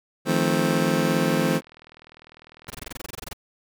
25% pulse chord, F dominant seventh, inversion third, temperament just, 157.15 / 174.61 / 218.3 / 261.9 Hz, Eb3 / F3 / A3 / C4, +18 / 0 / -13 / +2 cents, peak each -22 dBFS, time 0.25-1.61 s, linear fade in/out 50 ms
click train, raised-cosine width 0.3 ms, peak -30 dBFS, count 72, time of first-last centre 1.12-2.895 s, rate 40 Hz
pink noise bursts, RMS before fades -34 dBFS, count 15, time 2.68-3.332 s, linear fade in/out 5 ms, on 22 ms, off 23 ms
effects none

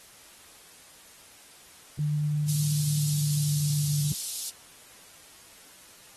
sine tone with pitch glide, 149.1 to 146.96 Hz, D3 to D3, +27 to +2 cents, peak -24 dBFS, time 1.99-4.12 s, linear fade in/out 2 ms, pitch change -25 cents, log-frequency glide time 2.66-3.84 s
white high-pass noise, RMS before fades -33 dBFS, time 2.48-4.5 s, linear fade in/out 5 ms, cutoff 3800 Hz, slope 24 dB/octave
effects white hiss -52 dBFS RMS until 6.16 s + AAC 32 kbps

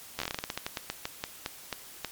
slowing click train, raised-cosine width 0.2 ms, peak -14 dBFS, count 20, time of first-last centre 0.19-2.047 s, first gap 12 ms, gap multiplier 1.2, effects white hiss -48 dBFS RMS until 2.11 s + MP3 96 kbps

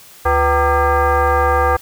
sine tone with frequency modulation, 349.2 Hz, F4, in tune, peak -11 dBFS, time 0.25-1.77 s, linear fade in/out 10 ms, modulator 422 Hz, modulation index 2.7, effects white hiss -42 dBFS RMS until 1.81 s

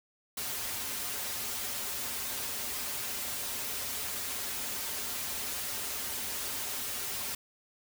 white noise with comb filter, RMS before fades -36 dBFS, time 0.37-7.35 s, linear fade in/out 5 ms, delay 6.1 ms, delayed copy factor -0.75, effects none

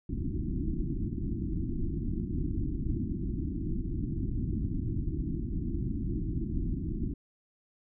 pink low-pass noise, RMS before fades -32 dBFS, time 0.09-7.14 s, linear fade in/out 5 ms, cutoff 350 Hz, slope 96 dB/octave, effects none

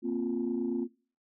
sine chord, Bb suspended second, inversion none, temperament equal, 233.1 / 261.6 / 349.2 Hz, Bb3 / C4 / F4, 0 / 0 / 0 cents, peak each -32 dBFS, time 0.02-0.88 s, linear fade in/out 50 ms, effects noise-tail reverb RT60 0.4 s tail -22 dB re dry + tanh soft clip ceiling -22 dBFS

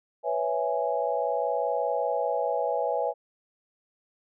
sine chord, C# minor seventh, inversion third, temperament equal, 493.9 / 554.4 / 659.3 / 830.6 Hz, B4 / C#5 / E5 / G#5, 0 / 0 / 0 / 0 cents, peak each -30 dBFS, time 0.23-3.14 s, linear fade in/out 50 ms, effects none

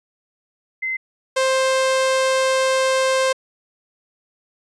sine / sawtooth tone pair in turn, 2063 / 525.7 Hz, C7 / C5, -25 / +8 cents, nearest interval 2 octaves, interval 2367 cents, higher first, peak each -21 / -12 dBFS, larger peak second, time 0.82-0.97 / 1.36-3.33 s, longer second, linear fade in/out 10 ms, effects resampled to 22050 Hz

